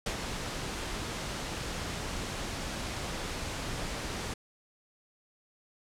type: noise with ADSR envelope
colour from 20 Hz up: pink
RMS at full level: -31 dBFS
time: 0.06-4.34 s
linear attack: 4 ms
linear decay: 85 ms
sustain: -5 dB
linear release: 6 ms
effects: low-pass 8000 Hz 12 dB/octave